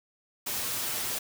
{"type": "noise with comb filter", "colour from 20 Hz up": "white", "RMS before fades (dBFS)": -32, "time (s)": [0.46, 1.19], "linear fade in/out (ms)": 10, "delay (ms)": 8.2, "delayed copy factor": 0.55, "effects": []}